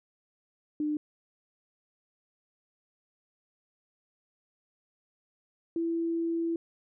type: tone pair in turn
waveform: sine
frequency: 300.5 / 333.1 Hz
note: D4 / E4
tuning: +40 / +18 cents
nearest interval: major second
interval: 178 cents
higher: second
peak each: -27 dBFS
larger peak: neither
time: 0.8-0.97 / 5.76-6.56 s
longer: second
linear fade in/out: 2 ms
effects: none